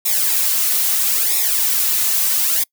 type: noise with flanger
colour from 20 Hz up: blue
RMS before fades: -17 dBFS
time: 0.05-2.64 s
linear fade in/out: 10 ms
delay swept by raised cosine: 0.65 to 3.75 ms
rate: 0.76 Hz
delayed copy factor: -0.9
effects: noise-tail reverb RT60 0.1 s tail -26 dB re dry